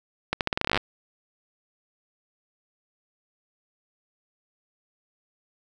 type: accelerating click train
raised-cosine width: 0.3 ms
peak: -7 dBFS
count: 15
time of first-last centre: 0.33-0.775 s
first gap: 78 ms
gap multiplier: 0.84
effects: none